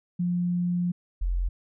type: tone pair in turn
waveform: sine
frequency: 176.4 / 44.1 Hz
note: F3 / F1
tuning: +18 / +18 cents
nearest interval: 2 octaves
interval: 2400 cents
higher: first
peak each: -23 dBFS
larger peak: neither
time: 0.19-0.92 / 1.21-1.49 s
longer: first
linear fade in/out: 10 ms
effects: none